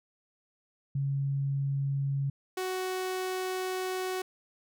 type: tone pair in turn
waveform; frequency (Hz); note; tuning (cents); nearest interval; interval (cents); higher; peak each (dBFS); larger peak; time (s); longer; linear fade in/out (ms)
sine / sawtooth; 138.59 / 371.9; C#3 / F#4; 0 / +9; octave + perfect fourth; 1709; second; -27; neither; 0.95-2.3 / 2.57-4.22; second; 5
effects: none